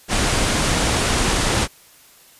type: low-pass noise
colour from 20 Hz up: pink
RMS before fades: -19 dBFS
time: 0.08-1.68 s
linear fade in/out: 50 ms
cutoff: 10000 Hz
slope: 48 dB/octave
effects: white hiss -49 dBFS RMS until 2.39 s + resampled to 32000 Hz